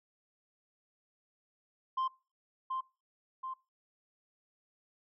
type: tone with echo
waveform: sine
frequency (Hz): 1046.5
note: C6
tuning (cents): 0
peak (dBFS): -27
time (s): 1.97-2.08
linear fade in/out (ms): 10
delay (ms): 730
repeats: 2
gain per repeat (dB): -5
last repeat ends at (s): 3.54
effects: noise-tail reverb RT60 0.3 s tail -22 dB re dry + tanh soft clip ceiling -29 dBFS